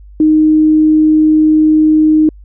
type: tone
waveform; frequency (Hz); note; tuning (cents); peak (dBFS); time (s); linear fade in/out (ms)
sine; 309.9; D#4; -7; -5; 0.2-2.29; 2
effects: added 50 Hz sine -33 dBFS peak until 2.44 s